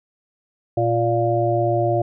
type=harmonic tone; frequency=116.54 Hz; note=A#2; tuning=in tune; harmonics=1 / 3 / 5 / 6; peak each=-22 / -22 / -22 / -22 dBFS; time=0.77-2.02 s; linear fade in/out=5 ms; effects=none